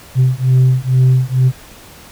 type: beating tone pair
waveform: sine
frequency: 127.8 / 130 Hz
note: C3 / C3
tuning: -40 / -11 cents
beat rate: 2.2 Hz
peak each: -10 dBFS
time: 0.15-1.52 s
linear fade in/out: 50 ms
effects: tanh soft clip ceiling -5 dBFS + pink hiss -39 dBFS RMS until 2.11 s